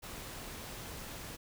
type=noise; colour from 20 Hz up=pink; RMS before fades=-45 dBFS; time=0.02-1.37 s; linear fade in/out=20 ms; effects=none